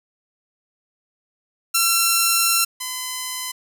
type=tone pair in turn; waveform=5% pulse; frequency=1355 / 1017.3 Hz; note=E6 / C6; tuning=+47 / -49 cents; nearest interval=perfect fourth; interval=496 cents; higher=first; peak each=-4 / -14 dBFS; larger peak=first; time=1.74-2.65 / 2.8-3.52 s; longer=first; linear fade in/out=10 ms; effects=none